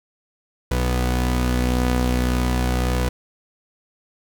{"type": "tone pair together", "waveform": "sawtooth", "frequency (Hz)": [61.83, 246.9], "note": ["B1", "B3"], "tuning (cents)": [3, 0], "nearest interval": "2 octaves", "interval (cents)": 2397, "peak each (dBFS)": [-15, -21], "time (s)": [0.71, 3.09], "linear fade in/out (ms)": 5, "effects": []}